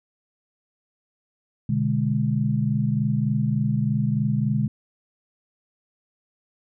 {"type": "chord", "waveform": "sine", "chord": "G# diminished", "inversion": "first", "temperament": "equal", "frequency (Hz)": [123.47, 146.83, 207.7], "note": ["B2", "D3", "G#3"], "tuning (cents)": [0, 0, 0], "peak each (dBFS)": -24, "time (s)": [1.69, 4.68], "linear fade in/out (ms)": 5, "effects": []}